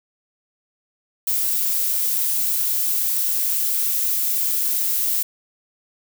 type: noise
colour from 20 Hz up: violet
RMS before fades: -21 dBFS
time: 1.27-5.23 s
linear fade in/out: 5 ms
effects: none